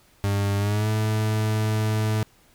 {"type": "tone with pitch glide", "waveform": "40% pulse", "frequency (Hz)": [100.5, 108.34], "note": ["G2", "A2"], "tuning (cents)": [44, -26], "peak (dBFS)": -20, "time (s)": [0.24, 2.23], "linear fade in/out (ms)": 0, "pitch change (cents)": 130, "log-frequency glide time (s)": [0.58, 0.89], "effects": ["pink hiss -58 dBFS RMS until 2.54 s"]}